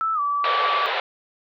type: tone with pitch glide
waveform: sine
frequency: 1317 to 1153.2 Hz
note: E6 to D6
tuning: -2 to -32 cents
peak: -20 dBFS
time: 0.01-0.86 s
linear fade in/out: 0 ms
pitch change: -230 cents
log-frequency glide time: 0.14-0.2 s
type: band-pass noise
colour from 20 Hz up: pink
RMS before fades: -25 dBFS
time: 0.44-1 s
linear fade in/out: 2 ms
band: 460 to 3900 Hz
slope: 48 dB/octave
effects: none